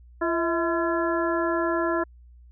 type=harmonic tone with a mistuned harmonic; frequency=340 Hz; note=F4; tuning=46 cents flat; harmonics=1 / 2 / 3 / 4 / 5; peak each=-25 / -28 / -30 / -31 / -32 dBFS; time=0.21-2.04 s; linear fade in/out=10 ms; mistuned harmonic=2; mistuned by=-79 cents; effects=added 60 Hz sine -47 dBFS peak until 2.51 s